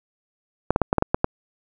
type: clicks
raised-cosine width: 1 ms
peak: -3 dBFS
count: 8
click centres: 0.706 / 0.761 / 0.817 / 0.929 / 0.983 / 1.024 / 1.145 / 1.244 s
effects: none